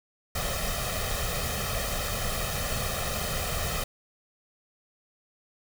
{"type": "noise with comb filter", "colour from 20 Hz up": "pink", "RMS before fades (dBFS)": -30, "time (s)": [0.35, 3.84], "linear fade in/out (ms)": 5, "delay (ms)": 1.6, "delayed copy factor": 0.8, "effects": []}